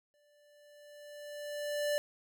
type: tone with exponential growth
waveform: square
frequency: 587.3 Hz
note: D5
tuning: in tune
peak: -29 dBFS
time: 0.14-1.98 s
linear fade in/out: 0 ms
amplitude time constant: 400 ms
effects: none